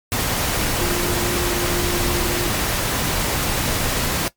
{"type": "tone in noise", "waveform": "sine", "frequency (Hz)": 351.2, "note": "F4", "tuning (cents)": 10, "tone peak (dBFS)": -24, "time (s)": [0.81, 2.48], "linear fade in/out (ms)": 0, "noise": "pink", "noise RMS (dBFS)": -21, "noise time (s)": [0.12, 4.28], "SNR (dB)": -6, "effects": ["noise-tail reverb RT60 0.1 s tail -17 dB re dry", "MP3 96 kbps"]}